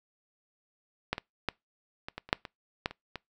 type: clicks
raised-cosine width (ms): 0.3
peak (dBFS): -12 / -19 / -12 / -21 / -21 / -29 / -6 / -23 / -12 / -26 / -21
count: 11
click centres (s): 1.13 / 1.181 / 1.487 / 2.085 / 2.18 / 2.29 / 2.329 / 2.452 / 2.859 / 2.91 / 3.157
effects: noise-tail reverb RT60 0.2 s tail -25 dB re dry